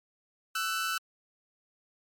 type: tone pair together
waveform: sawtooth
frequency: 1324.8 / 1500 Hz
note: E6 / F#6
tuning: +8 / +23 cents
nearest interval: major second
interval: 215 cents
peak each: -28 / -29 dBFS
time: 0.55-0.98 s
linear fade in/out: 5 ms
effects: MP3 64 kbps